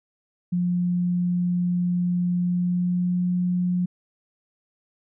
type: tone with pitch glide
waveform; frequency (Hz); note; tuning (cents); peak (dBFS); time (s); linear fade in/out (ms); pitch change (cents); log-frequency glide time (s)
sine; 177.2 to 179.05; F3 to F3; +25 to +43; -20; 0.52-3.86; 10; +18; 2.38-3.29
effects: none